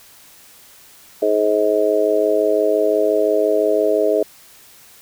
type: harmonic tone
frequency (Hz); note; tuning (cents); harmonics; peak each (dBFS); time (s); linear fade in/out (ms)
105.8; G#2; +33; 3 / 4 / 5 / 6; -23 / -17 / -21 / -18; 1.22-4.23; 5
effects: white hiss -46 dBFS RMS until 5.01 s